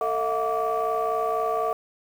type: tone cluster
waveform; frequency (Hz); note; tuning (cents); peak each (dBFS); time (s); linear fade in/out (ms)
sine; 447.6 / 651 / 715 / 1157; A4 / E5 / F5 / D6; +30 / -22 / +41 / -26; -27; 0.01-1.73; 2
effects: tanh soft clip ceiling -16 dBFS + 8-bit